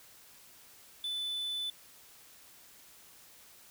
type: tone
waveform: triangle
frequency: 3500 Hz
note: A7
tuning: 10 cents flat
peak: -32 dBFS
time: 1.04-1.7 s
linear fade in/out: 2 ms
effects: white hiss -57 dBFS RMS until 3.7 s